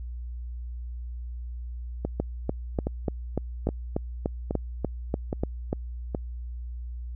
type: two click trains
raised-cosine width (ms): 2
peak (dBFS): -14 / -12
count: 6 / 13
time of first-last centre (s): 2.05-6.148 / 2.2-5.729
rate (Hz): 1.22 / 3.4
effects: added 60 Hz sine -33 dBFS peak until 7.15 s